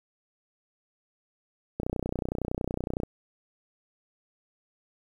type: click train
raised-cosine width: 2 ms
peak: -16 dBFS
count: 39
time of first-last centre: 1.8-3.034 s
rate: 30.8 Hz
effects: 9-bit